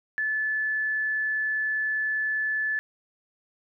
sine tone, 1735 Hz, A6, 25 cents flat, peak -24 dBFS, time 0.18-2.79 s, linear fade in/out 0 ms, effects none

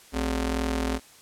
sawtooth ring-modulated tone, 161.7 Hz, E3, 33 cents flat, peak -18 dBFS, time 0.12-1 s, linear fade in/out 50 ms, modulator 102 Hz, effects white hiss -52 dBFS RMS until 1.21 s + low-pass 11000 Hz 12 dB/octave

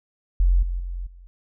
sine tone with level steps, 44.18 Hz, F1, 21 cents sharp, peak -14 / -23 / -27 / -42 dBFS, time 0.4-1.27 s, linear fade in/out 0 ms, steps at 0.62 / 0.79 / 1.06 s, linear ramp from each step 10 ms, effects none

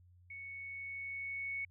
sine tone with level ramp, 2217 Hz, C#7, in tune, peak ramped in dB -45 to -36 dBFS, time 0.3-1.65 s, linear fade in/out 5 ms, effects added 89 Hz sine -60 dBFS peak until 1.7 s

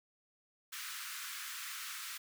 pink high-pass noise, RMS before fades -44 dBFS, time 0.72-2.18 s, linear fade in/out 10 ms, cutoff 1200 Hz, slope 48 dB/octave, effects none

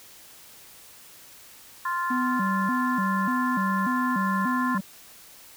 harmonic tone, 348.5 Hz, F4, 4 cents flat, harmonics 3 / 4 / 5, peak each -26 / -34 / -32 dBFS, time 1.85-4.78 s, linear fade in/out 5 ms
triangle tone with vibrato, 219.6 Hz, A3, 3 cents flat, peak -23 dBFS, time 2.1-4.81 s, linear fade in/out 10 ms, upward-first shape square, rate 1.7 Hz, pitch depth 230 cents each way
effects white hiss -49 dBFS RMS until 5.56 s

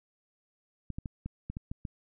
clicks, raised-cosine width 5 ms, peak -24 dBFS, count 8, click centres 0.903 / 0.985 / 1.058 / 1.26 / 1.5 / 1.569 / 1.715 / 1.852 s, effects none

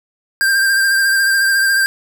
square tone with vibrato, 1586 Hz, G6, 20 cents sharp, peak -12 dBFS, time 0.41-1.86 s, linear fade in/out 0 ms, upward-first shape sine, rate 14 Hz, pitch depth 27 cents each way, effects none

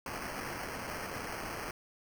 white noise with sample-and-hold, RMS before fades -40 dBFS, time 0.06-1.71 s, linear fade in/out 2 ms, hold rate 3675 Hz, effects none

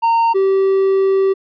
triangle tone pair in turn, 920 / 386.8 Hz, A#5 / G4, -23 / -23 cents, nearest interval octave + minor third, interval 1500 cents, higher first, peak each -9 dBFS, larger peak neither, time 0.02-0.34 / 0.34-1.34 s, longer second, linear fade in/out 20 ms, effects resampled to 11025 Hz

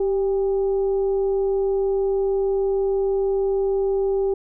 sine tone with frequency modulation, 389.8 Hz, G4, 10 cents flat, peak -18 dBFS, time 0-4.34 s, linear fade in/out 5 ms, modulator 413 Hz, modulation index 0.28, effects none

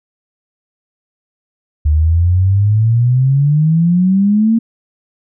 sine exponential sweep, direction up, 73.6 to 231 Hz, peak -8 dBFS, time 1.85-4.59 s, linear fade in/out 10 ms, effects none

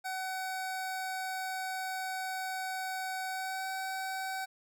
25% pulse tone with pitch glide, 754 to 761.9 Hz, F#5 to G5, +32 to -49 cents, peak -31 dBFS, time 0.04-4.46 s, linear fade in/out 20 ms, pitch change +19 cents, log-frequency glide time 3.28-3.67 s, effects none

